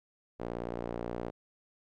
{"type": "tone with band-pass filter", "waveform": "sawtooth", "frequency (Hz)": 58.8, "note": "A#1", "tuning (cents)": 16, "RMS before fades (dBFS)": -38, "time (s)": [0.39, 1.31], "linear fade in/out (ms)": 20, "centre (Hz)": 490, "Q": 1.2, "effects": []}